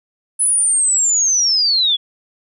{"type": "linear sweep", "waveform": "sine", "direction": "down", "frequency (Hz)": [10240, 3319], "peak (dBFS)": -12, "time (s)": [0.39, 1.97], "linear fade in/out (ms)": 20, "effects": []}